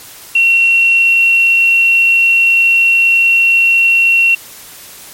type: tone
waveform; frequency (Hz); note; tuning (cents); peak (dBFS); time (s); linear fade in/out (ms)
sine; 2729; F7; -41; -6; 0.35-4.35; 5
effects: white hiss -34 dBFS RMS until 5.13 s + MP3 64 kbps